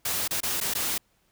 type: noise with dropouts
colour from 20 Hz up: white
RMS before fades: -28 dBFS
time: 0.05-0.98 s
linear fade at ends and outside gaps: 5 ms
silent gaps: 0.278-0.308 / 0.405-0.431 / 0.603-0.611 / 0.738-0.75 s
effects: pink hiss -68 dBFS RMS until 1.31 s